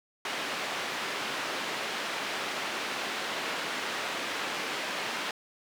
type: band-pass noise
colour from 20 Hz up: white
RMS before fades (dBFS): -34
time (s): 0.25-5.31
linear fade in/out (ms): 2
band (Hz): 250 to 2800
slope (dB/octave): 12
effects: none